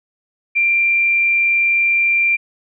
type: tone with frequency modulation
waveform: sine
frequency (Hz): 2372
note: D7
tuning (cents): +17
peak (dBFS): -12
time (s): 0.55-2.37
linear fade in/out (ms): 20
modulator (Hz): 65.1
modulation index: 0.32
effects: none